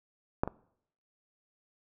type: clicks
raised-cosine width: 1 ms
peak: -12 / -20 dBFS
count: 2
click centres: 0.435 / 0.476 s
effects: noise-tail reverb RT60 0.7 s tail -23 dB re dry